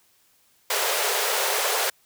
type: high-pass noise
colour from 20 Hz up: pink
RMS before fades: -24 dBFS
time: 0.7-1.9 s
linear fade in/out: 5 ms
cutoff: 390 Hz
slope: 96 dB/octave
effects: white hiss -62 dBFS RMS until 2.05 s